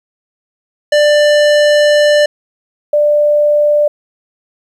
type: tone pair in turn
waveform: square / sine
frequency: 592 / 592 Hz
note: D5 / D5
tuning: +14 / +14 cents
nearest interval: unison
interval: 0 cents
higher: neither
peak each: -7 dBFS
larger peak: neither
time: 0.92-2.26 / 2.93-3.88 s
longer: first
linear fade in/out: 5 ms
effects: low-pass 6000 Hz 12 dB/octave + 8-bit